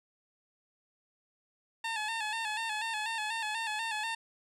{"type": "tone with vibrato", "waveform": "15% pulse", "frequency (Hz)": 880, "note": "A5", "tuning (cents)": 0, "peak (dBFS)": -26, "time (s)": [1.84, 4.15], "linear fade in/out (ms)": 5, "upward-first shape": "square", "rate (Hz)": 4.1, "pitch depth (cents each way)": 54, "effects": ["low-pass 8000 Hz 12 dB/octave"]}